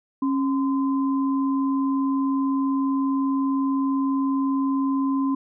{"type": "tone pair together", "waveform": "sine", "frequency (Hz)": [272.4, 1028.4], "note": ["C#4", "C6"], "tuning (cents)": [-30, -30], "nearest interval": "octave + major seventh", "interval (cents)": 2300, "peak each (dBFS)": [-20, -30], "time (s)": [0.22, 5.35], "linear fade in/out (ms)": 5, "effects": []}